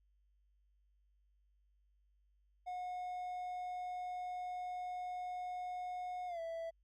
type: tone with pitch glide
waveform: triangle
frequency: 725 to 661 Hz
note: F#5 to E5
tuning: -35 to +5 cents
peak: -38 dBFS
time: 2.66-6.71 s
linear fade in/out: 20 ms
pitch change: -160 cents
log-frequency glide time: 6.27-6.4 s
effects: added 50 Hz sine -70 dBFS peak until 6.83 s